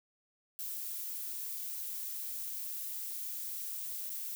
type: noise with dropouts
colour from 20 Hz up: violet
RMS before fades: -40 dBFS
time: 0.59-4.35 s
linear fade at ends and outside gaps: 0 ms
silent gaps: 4.094-4.101 s
effects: none